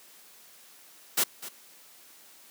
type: noise with echo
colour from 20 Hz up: white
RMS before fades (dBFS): -24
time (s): 1.17-1.24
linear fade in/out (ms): 10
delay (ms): 250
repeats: 1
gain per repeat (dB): -15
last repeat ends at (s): 1.49
effects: white hiss -54 dBFS RMS until 2.5 s + high-pass 200 Hz 12 dB/octave